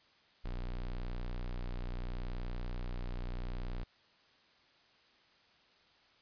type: tone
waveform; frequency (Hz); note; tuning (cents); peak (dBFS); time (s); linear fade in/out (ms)
square; 30.37; B0; -28; -37; 0.44-3.84; 10
effects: white hiss -66 dBFS RMS until 6.21 s + resampled to 11025 Hz